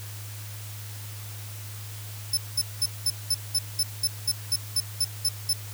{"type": "tone bursts", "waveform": "25% pulse", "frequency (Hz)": 5274, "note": "E8", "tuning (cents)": 0, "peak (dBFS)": -16, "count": 14, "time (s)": [2.33, 5.532], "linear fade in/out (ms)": 5, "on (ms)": 43, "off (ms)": 200, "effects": ["added 104 Hz sine -37 dBFS peak until 5.73 s", "white hiss -43 dBFS RMS until 5.73 s"]}